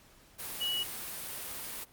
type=tone in noise; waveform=sine; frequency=2927 Hz; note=F#7; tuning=19 cents flat; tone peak=-30 dBFS; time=0.6-0.84 s; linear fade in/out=20 ms; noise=white; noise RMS=-40 dBFS; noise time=0.38-1.85 s; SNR=+7 dB; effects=pink hiss -60 dBFS RMS until 1.92 s + Opus 48 kbps